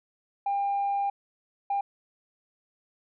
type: tone bursts at uneven times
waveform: sine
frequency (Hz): 800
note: G5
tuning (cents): +35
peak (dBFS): -23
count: 2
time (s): 0.46-1.1 / 1.7-1.81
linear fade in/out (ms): 5
effects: tanh soft clip ceiling -22 dBFS